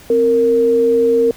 sine tone pair together, 261.4 / 463.3 Hz, C4 / A#4, -1 / -11 cents, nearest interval minor seventh, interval 990 cents, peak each -20 / -10 dBFS, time 0.1-1.31 s, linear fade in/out 2 ms, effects pink hiss -41 dBFS RMS until 1.36 s

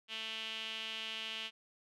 sawtooth tone with band-pass filter, 221.5 Hz, A3, 12 cents sharp, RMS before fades -42 dBFS, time 0.08-1.51 s, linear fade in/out 50 ms, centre 3000 Hz, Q 5.2, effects none

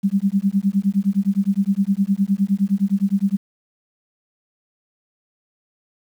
sine tone with tremolo, 197.3 Hz, G3, 11 cents sharp, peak -12 dBFS, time 0.03-3.37 s, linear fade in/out 20 ms, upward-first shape sine, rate 9.7 Hz, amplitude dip 100%, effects 8-bit

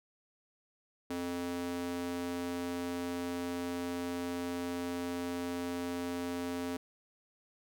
square tone with high-pass filter, 87.5 Hz, F2, 4 cents sharp, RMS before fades -37 dBFS, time 1.1-6.77 s, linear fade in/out 5 ms, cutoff 290 Hz, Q 2, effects none

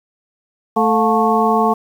harmonic tone with a mistuned harmonic, 220 Hz, A3, in tune, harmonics 1 / 2 / 3 / 4 / 5, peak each -18 / -18 / -18 / -18 / -18 dBFS, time 0.76-1.74 s, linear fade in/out 10 ms, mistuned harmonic 3, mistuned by +120 cents, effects 7-bit

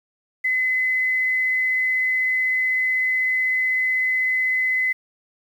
sine tone with quantisation, 2029 Hz, B6, 46 cents sharp, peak -18 dBFS, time 0.44-4.93 s, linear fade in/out 10 ms, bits 8, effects none

